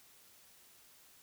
silence, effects white hiss -62 dBFS RMS until 1.22 s

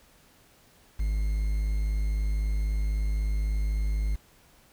triangle tone with quantisation, 51.91 Hz, G#1, in tune, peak -22 dBFS, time 0.99-4.16 s, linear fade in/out 10 ms, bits 8, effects pink hiss -59 dBFS RMS until 4.72 s

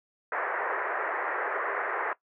white band-pass noise, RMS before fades -31 dBFS, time 0.32-2.13 s, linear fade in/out 2 ms, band 380 to 1900 Hz, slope 48 dB/octave, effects noise-tail reverb RT60 0.1 s tail -18 dB re dry

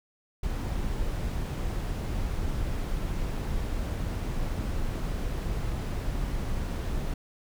brown noise, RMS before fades -30 dBFS, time 0.43-7.14 s, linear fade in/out 5 ms, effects none

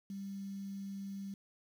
sine tone with quantisation, 196.8 Hz, G3, 7 cents sharp, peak -40 dBFS, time 0.1-1.34 s, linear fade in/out 2 ms, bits 10, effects none

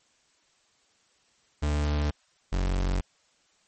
40% pulse tone pair in turn, 74 / 46.03 Hz, D2 / F#1, +14 / -8 cents, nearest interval minor sixth, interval 822 cents, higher first, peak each -23 dBFS, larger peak neither, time 1.62-2.11 / 2.52-3.01 s, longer neither, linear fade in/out 10 ms, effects white hiss -66 dBFS RMS until 3.67 s + MP3 32 kbps

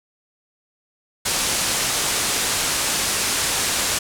white low-pass noise, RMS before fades -22 dBFS, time 1.25-3.99 s, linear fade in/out 10 ms, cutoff 10000 Hz, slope 24 dB/octave, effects none

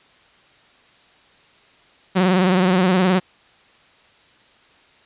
sawtooth tone with vibrato, 184.4 Hz, F#3, 6 cents flat, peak -10 dBFS, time 2.15-3.2 s, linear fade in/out 20 ms, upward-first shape sine, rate 19 Hz, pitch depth 68 cents each way, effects white hiss -53 dBFS RMS until 5.05 s + resampled to 8000 Hz

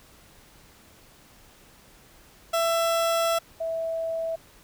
30% pulse / sine tone pair in turn, 667 / 655.2 Hz, E5 / E5, +20 / -11 cents, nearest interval unison, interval 31 cents, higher first, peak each -19 / -26 dBFS, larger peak first, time 2.53-3.39 / 3.6-4.36 s, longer first, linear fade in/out 10 ms, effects pink hiss -54 dBFS RMS until 4.63 s

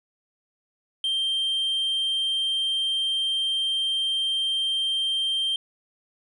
sine tone, 3160 Hz, G7, 13 cents sharp, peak -20 dBFS, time 1.04-5.56 s, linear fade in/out 2 ms, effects tanh soft clip ceiling -21 dBFS

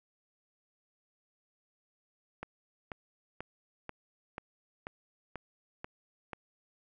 click train, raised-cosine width 0.5 ms, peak -24 dBFS, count 9, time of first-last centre 2.43-6.332 s, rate 2.05 Hz, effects none

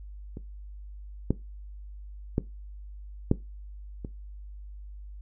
clicks, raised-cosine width 3 ms, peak -25 / -10 / -11 / -7 / -23 dBFS, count 5, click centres 0.371 / 1.306 / 2.381 / 3.314 / 4.048 s, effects noise-tail reverb RT60 0.2 s tail -17 dB re dry + added 50 Hz sine -40 dBFS peak until 5.21 s

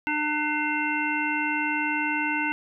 harmonic tone, 300 Hz, D4, 37 cents sharp, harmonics 1 / 3 / 5 / 7 / 9, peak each -30 / -30 / -30 / -30 / -30 dBFS, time 0.07-2.52 s, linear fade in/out 0 ms, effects none

